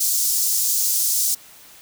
pink high-pass noise, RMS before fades -20 dBFS, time 0-1.35 s, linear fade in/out 10 ms, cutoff 5700 Hz, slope 24 dB/octave, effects white hiss -46 dBFS RMS until 1.81 s

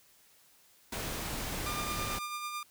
pink noise, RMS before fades -37 dBFS, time 0.92-2.19 s, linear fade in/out 5 ms
sawtooth tone with tremolo, 1200 Hz, D6, 37 cents sharp, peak -31 dBFS, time 1.66-2.63 s, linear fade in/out 2 ms, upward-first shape sine, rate 9.1 Hz, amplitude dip 40%
effects white hiss -63 dBFS RMS until 2.7 s

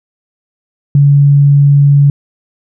sine tone, 142.2 Hz, C#3, 45 cents sharp, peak -3 dBFS, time 0.95-2.1 s, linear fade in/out 2 ms, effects none

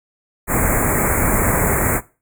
pink band-stop noise, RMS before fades -17 dBFS, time 0.47-2.01 s, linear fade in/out 50 ms, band 2300 to 7000 Hz, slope 96 dB/octave, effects noise-tail reverb RT60 0.3 s tail -18 dB re dry

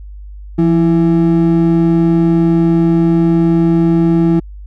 triangle ring-modulated tone, 250 Hz, B3, 21 cents sharp, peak -3 dBFS, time 0.58-4.4 s, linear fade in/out 10 ms, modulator 79.8 Hz, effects added 50 Hz sine -28 dBFS peak until 4.66 s

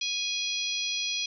harmonic tone, 828 Hz, G#5, 5 cents flat, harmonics 3 / 4 / 5 / 6 / 7, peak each -34 / -32 / -35 / -38 / -36 dBFS, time 0.01-1.26 s, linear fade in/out 5 ms, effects none

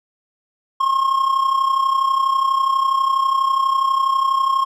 triangle tone with amplitude modulation, 1074 Hz, C6, 45 cents sharp, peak -10 dBFS, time 0.8-4.65 s, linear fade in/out 10 ms, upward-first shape sine, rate 32.2 Hz, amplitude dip 65%, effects none

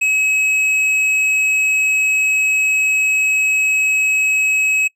triangle tone with tanh clipping, 2561 Hz, D#7, 49 cents sharp, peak -15 dBFS, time 0.01-4.88 s, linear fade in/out 10 ms, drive 14 dB, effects noise-tail reverb RT60 0.1 s tail -24 dB re dry + low-pass 12000 Hz 12 dB/octave

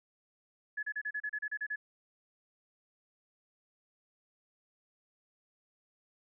sine tone bursts, 1703 Hz, G#6, 43 cents sharp, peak -33 dBFS, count 11, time 0.77-1.76 s, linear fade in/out 10 ms, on 60 ms, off 33 ms, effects none

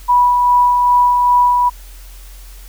sine tone with tremolo, 980 Hz, B5, 14 cents flat, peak -7 dBFS, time 0.08-1.7 s, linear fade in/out 20 ms, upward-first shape sine, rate 2.5 Hz, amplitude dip 30%, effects added 44 Hz sine -33 dBFS peak until 2.68 s + white hiss -43 dBFS RMS until 2.68 s

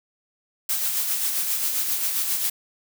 blue noise with tremolo, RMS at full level -23 dBFS, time 0.69-2.5 s, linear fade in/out 5 ms, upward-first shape sine, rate 7.5 Hz, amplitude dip 40%, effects none

